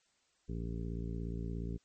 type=harmonic tone; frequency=57 Hz; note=A#1; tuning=38 cents flat; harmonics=1 / 2 / 3 / 4 / 5 / 6 / 7 / 8; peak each=-39 / -43 / -42 / -48 / -48 / -57 / -49 / -56 dBFS; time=0.48-1.78 s; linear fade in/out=20 ms; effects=white hiss -74 dBFS RMS until 1.84 s + MP3 32 kbps